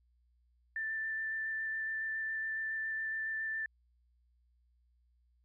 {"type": "tone with vibrato", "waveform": "sine", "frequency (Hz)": 1772, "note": "A6", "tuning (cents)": 12, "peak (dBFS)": -34, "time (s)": [0.76, 3.66], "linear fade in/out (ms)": 2, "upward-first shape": "square", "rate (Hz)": 7.2, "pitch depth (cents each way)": 8, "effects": ["added 60 Hz sine -68 dBFS peak until 5.44 s"]}